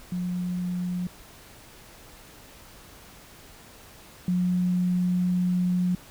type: tone pair in turn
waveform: sine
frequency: 179.1 / 179.87 Hz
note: F3 / F#3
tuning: +44 / -49 cents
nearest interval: unison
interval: 7 cents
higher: second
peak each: -26 / -21 dBFS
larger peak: second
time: 0.12-1.07 / 4.28-5.95 s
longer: second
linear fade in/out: 2 ms
effects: pink hiss -49 dBFS RMS until 6.1 s